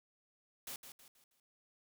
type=noise with echo; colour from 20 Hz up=white; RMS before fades=-45 dBFS; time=0.67-0.76 s; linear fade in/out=2 ms; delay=160 ms; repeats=4; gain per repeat=-8 dB; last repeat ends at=1.4 s; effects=none